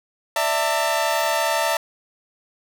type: chord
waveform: sawtooth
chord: D suspended second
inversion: none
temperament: equal with one note detuned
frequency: 587.3 / 659.3 / 900.6 Hz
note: D5 / E5 / A5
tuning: 0 / 0 / +40 cents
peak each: -22 / -19 / -19 dBFS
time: 0.36-1.77 s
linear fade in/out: 2 ms
effects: none